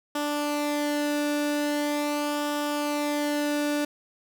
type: tone with flanger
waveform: sawtooth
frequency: 293.7 Hz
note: D4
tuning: in tune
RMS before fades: -27 dBFS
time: 0.15-3.85 s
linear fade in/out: 5 ms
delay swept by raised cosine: 0.46 to 0.96 ms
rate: 0.42 Hz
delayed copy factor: -0.5
effects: none